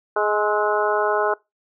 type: harmonic tone with a mistuned harmonic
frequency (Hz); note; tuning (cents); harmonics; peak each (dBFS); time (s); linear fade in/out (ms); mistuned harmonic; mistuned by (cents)
209.6; G#3; +16; 2 / 3 / 4 / 5 / 6 / 7; -22 / -24 / -25 / -26 / -27 / -27; 0.16-1.34; 5; 6; +41
effects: noise-tail reverb RT60 0.2 s tail -22 dB re dry